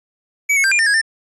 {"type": "tone with pitch steps", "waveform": "square", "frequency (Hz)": [2277, 2192, 1578, 2406, 1807, 1655, 1794], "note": ["C#7", "C#7", "G6", "D7", "A6", "G#6", "A6"], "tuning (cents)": [46, -20, 11, 41, 46, -6, 33], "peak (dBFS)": -13, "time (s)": [0.49, 1.015], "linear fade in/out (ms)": 10, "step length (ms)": 75, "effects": ["resampled to 24000 Hz"]}